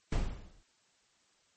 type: noise with exponential decay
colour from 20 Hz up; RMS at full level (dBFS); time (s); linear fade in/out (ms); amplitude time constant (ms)
brown; -25; 0.12-0.63; 5; 110
effects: white hiss -70 dBFS RMS until 1.56 s + MP3 32 kbps